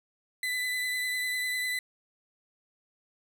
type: tone with vibrato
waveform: 35% pulse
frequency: 2001 Hz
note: B6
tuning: 22 cents sharp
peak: -27 dBFS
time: 0.43-1.79 s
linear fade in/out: 2 ms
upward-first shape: triangle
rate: 10 Hz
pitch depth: 19 cents each way
effects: none